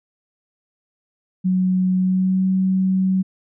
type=tone with pitch glide; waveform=sine; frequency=185 to 188.45 Hz; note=F#3 to F#3; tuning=0 to +32 cents; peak=-15 dBFS; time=1.44-3.23 s; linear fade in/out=20 ms; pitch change=+32 cents; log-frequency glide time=1.97-2.46 s; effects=none